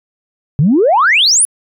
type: exponential sweep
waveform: sine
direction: up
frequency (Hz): 130.81 to 10780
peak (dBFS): -6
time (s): 0.59-1.45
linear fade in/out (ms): 0
effects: tanh soft clip ceiling -2 dBFS